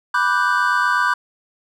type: chord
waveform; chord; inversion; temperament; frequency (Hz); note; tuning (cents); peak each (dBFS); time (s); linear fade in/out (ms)
triangle; G major seventh; first; equal; 987.8 / 1174.7 / 1480 / 1568; B5 / D6 / F#6 / G6; 0 / 0 / 0 / 0; -19; 0.14-1.14; 5
effects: none